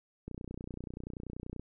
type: click train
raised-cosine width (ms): 3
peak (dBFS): -28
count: 41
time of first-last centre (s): 0.28-1.596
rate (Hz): 30.4
effects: none